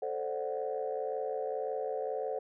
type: chord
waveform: sine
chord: D dominant seventh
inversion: second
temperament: equal with one note detuned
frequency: 440 / 525.4 / 587.3 / 740 Hz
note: A4 / C5 / D5 / F#5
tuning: 0 / +7 / 0 / 0 cents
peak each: -36 / -36 / -40 / -39 dBFS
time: 0.02-2.39 s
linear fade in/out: 5 ms
effects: tanh soft clip ceiling -23 dBFS